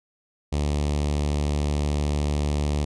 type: tone with notch filter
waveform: sawtooth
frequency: 73.42 Hz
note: D2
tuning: in tune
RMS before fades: -24 dBFS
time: 0.52-2.85 s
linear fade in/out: 10 ms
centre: 1500 Hz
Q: 1.1
effects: resampled to 22050 Hz